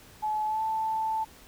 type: tone with pitch glide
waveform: sine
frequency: 857 to 880.6 Hz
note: A5 to A5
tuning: -46 to +1 cents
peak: -26 dBFS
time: 0.22-1.25 s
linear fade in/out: 20 ms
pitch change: +47 cents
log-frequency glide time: 0.46-0.62 s
effects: pink hiss -53 dBFS RMS until 1.47 s